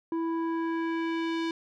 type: tone with low-pass filter sweep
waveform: square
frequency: 329.6 Hz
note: E4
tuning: in tune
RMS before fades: -30 dBFS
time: 0.12-1.51 s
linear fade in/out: 2 ms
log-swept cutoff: 790 to 4100 Hz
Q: 1.3
effects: none